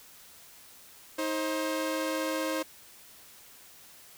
sawtooth tone pair together, 315.9 / 531.3 Hz, D#4 / C5, +26 / +26 cents, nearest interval major sixth, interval 900 cents, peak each -28 dBFS, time 1.18-2.63 s, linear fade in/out 10 ms, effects white hiss -53 dBFS RMS until 4.17 s

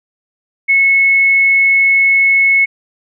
sine tone, 2193 Hz, C#7, 19 cents flat, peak -7 dBFS, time 0.68-2.66 s, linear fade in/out 20 ms, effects none

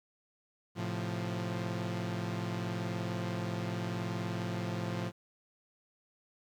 sawtooth chord, F major, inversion first, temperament equal, 110 / 130.81 / 174.61 Hz, A2 / C3 / F3, 0 / 0 / 0 cents, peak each -33 / -39 / -33 dBFS, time 0.75-5.12 s, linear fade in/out 50 ms, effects low-pass 6000 Hz 12 dB/octave + 11-bit

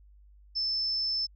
sine tone, 5274 Hz, E8, in tune, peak -27 dBFS, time 0.55-1.27 s, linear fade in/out 20 ms, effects added 50 Hz sine -53 dBFS peak until 1.35 s

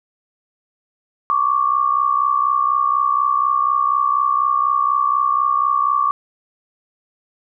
sine tone pair together, 1108.7 / 1172.8 Hz, C#6 / D6, 0 / -3 cents, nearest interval minor second, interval 97 cents, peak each -17 dBFS, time 1.3-6.11 s, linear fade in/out 0 ms, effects none

